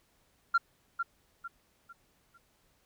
sine tone with echo, 1380 Hz, F6, 21 cents flat, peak -19 dBFS, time 0.54-0.58 s, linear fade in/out 10 ms, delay 450 ms, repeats 4, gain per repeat -9 dB, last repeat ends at 2.38 s, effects tanh soft clip ceiling -20 dBFS + pink hiss -70 dBFS RMS until 2.85 s

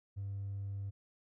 sine tone with hard clipping, 99.2 Hz, G2, 21 cents sharp, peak -38 dBFS, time 0.16-0.91 s, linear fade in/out 20 ms, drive 1 dB, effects none

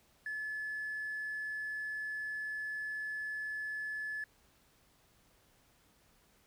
sine tone with hard clipping, 1722 Hz, A6, 38 cents flat, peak -37 dBFS, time 0.26-4.24 s, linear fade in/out 2 ms, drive 1 dB, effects pink hiss -68 dBFS RMS until 6.46 s

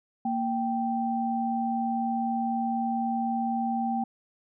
sine tone pair together, 232.3 / 782 Hz, A#3 / G5, -6 / -4 cents, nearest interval octave + major sixth, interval 2102 cents, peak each -28 dBFS, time 0.25-4.04 s, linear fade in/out 5 ms, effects none

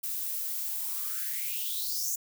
violet noise with high-pass filter sweep, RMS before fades -33 dBFS, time 0.03-2.16 s, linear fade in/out 10 ms, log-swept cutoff 240 to 6900 Hz, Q 6.7, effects none

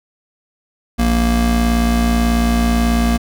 square tone pair together, 58.27 / 233.1 Hz, A#1 / A#3, 0 / 0 cents, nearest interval 2 octaves, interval 2400 cents, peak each -16 dBFS, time 0.98-3.18 s, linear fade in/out 20 ms, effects none

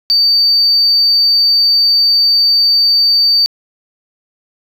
sine tone, 4604 Hz, D8, 35 cents flat, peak -6 dBFS, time 0.1-3.46 s, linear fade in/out 0 ms, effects tanh soft clip ceiling -4 dBFS + 8-bit

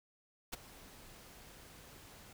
pink noise with ADSR envelope, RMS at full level -38 dBFS, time 0.52-2.33 s, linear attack 15 ms, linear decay 16 ms, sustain -18 dB, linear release 4 ms, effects none

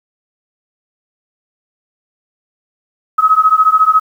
sine beating tone pair, 1269 / 1283 Hz, D#6 / E6, +34 / -47 cents, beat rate 14 Hz, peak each -10 dBFS, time 3.18-4 s, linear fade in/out 10 ms, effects 7-bit

